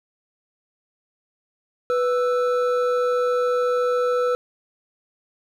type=tone pair together; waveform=triangle; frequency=493.9 / 1320 Hz; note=B4 / E6; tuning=0 / +2 cents; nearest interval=octave + perfect fourth; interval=1702 cents; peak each=-17 / -24 dBFS; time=1.9-4.35 s; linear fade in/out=0 ms; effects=none